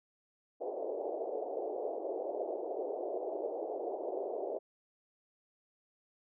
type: band-pass noise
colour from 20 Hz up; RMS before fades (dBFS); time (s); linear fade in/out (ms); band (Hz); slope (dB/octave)
pink; -38; 0.6-4.59; 20; 360 to 710; 48
effects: none